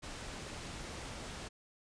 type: low-pass noise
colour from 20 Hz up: pink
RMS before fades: -45 dBFS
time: 0.02-1.49 s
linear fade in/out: 20 ms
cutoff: 9200 Hz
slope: 12 dB/octave
effects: resampled to 22050 Hz